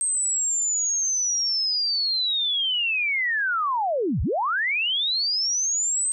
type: linear two-way sweep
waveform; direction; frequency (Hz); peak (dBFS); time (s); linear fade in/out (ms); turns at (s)
sine; down then up; 8372 to 49 to 8372; -21; 0.01-6.12; 0; 4.22
effects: none